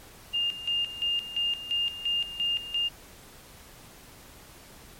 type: tone with tremolo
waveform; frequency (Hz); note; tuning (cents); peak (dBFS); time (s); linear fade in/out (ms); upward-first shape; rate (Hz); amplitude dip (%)
sine; 2815; F7; +13; -24; 0.33-2.89; 20; square; 2.9; 75
effects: pink hiss -50 dBFS RMS until 4.99 s + MP3 64 kbps